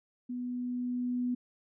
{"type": "tone with level ramp", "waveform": "sine", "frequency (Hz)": 246.9, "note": "B3", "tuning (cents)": 0, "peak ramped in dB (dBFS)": [-34, -28], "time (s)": [0.29, 1.35], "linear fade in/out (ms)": 10, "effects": []}